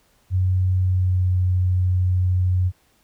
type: tone with pitch glide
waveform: sine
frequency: 92.5 to 91.33 Hz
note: F#2 to F#2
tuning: 0 to -22 cents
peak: -16 dBFS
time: 0.3-2.72 s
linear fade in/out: 50 ms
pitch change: -22 cents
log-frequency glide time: 0.79-1.32 s
effects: pink hiss -61 dBFS RMS until 3.03 s

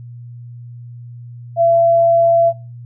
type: tone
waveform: sine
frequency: 674 Hz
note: E5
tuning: 38 cents sharp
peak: -9 dBFS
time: 1.56-2.53 s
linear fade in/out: 50 ms
effects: noise-tail reverb RT60 0.3 s tail -22 dB re dry + added 120 Hz sine -31 dBFS peak until 2.85 s

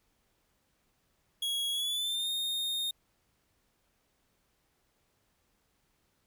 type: tone with pitch glide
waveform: 45% pulse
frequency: 3322 to 3686 Hz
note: G#7 to A#7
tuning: 0 to -20 cents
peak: -30 dBFS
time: 1.42-2.91 s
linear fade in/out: 5 ms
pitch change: +180 cents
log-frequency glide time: 1.71-2.3 s
effects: pink hiss -74 dBFS RMS until 6.26 s

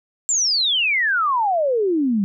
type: exponential sweep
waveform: sine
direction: down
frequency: 7520 to 190 Hz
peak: -16 dBFS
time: 0.29-2.24 s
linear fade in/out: 0 ms
effects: none

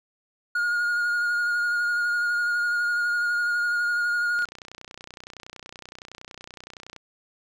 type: tone with vibrato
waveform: triangle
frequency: 1430 Hz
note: F6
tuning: 41 cents sharp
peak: -20 dBFS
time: 0.55-4.45 s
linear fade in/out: 5 ms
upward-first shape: sine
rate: 12 Hz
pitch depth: 19 cents each way
type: click train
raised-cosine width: 0.2 ms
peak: -23 dBFS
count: 80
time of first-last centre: 4.39-6.963 s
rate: 30.7 Hz
effects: none

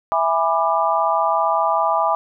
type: chord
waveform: sine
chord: E dominant seventh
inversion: none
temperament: just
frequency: 659.3 / 824.1 / 988.9 / 1186.7 Hz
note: E5 / G#5 / B5 / D6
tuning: 0 / -14 / +2 / +18 cents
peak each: -21 dBFS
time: 0.12-2.15 s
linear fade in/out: 0 ms
effects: none

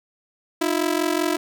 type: ring-modulated tone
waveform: sawtooth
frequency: 329.6 Hz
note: E4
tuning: in tune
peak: -13 dBFS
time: 0.61-1.37 s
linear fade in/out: 5 ms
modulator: 22.6 Hz
effects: none

